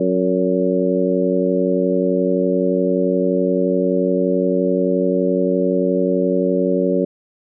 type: harmonic tone with a mistuned harmonic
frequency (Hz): 91.6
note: F#2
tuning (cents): -17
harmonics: 2 / 3 / 4 / 5 / 6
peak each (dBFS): -21 / -21 / -21 / -21 / -21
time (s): 0-7.05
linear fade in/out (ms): 5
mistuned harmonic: 6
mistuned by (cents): +43
effects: none